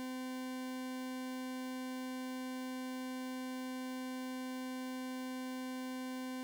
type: tone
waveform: 40% pulse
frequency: 256.7 Hz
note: C4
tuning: 33 cents flat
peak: -39 dBFS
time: 0-6.43 s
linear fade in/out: 0 ms
effects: none